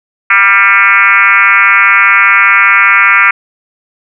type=tone with frequency modulation; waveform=sine; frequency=1795 Hz; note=A6; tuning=34 cents sharp; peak=-3 dBFS; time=0.3-3.31 s; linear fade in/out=5 ms; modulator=205 Hz; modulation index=3; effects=none